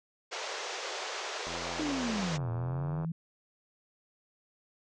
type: band-pass noise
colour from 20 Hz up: pink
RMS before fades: -38 dBFS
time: 0.31-2.38 s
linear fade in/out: 20 ms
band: 400 to 6900 Hz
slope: 48 dB/octave
type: click train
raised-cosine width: 1 ms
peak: -27 dBFS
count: 136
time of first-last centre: 1.47-3.047 s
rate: 85.6 Hz
type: linear two-way sweep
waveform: sine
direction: down then up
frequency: 315.7 to 112.2 to 167.2 Hz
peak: -31 dBFS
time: 1.79-3.12 s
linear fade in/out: 5 ms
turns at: 2.5 s
effects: none